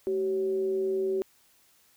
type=tone with frequency modulation; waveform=sine; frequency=382.3 Hz; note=G4; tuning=43 cents flat; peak=-25 dBFS; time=0.07-1.22 s; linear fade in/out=0 ms; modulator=167 Hz; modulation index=0.31; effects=white hiss -63 dBFS RMS until 1.96 s